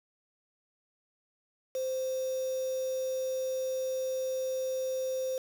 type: tone with quantisation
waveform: sine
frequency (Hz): 520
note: C5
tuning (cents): -11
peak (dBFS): -30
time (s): 1.75-5.38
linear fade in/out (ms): 2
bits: 7
effects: none